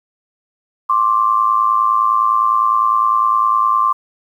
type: tone pair together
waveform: sine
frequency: 1056.2 / 1166 Hz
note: C6 / D6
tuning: +16 / -13 cents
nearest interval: major second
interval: 171 cents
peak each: -14 dBFS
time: 0.89-3.93 s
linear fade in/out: 10 ms
effects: 8-bit